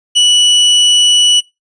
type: tone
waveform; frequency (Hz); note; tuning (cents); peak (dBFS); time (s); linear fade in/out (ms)
40% pulse; 2950; F#7; -6; -5; 0.15-1.41; 20
effects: noise-tail reverb RT60 0.2 s tail -20 dB re dry + resampled to 22050 Hz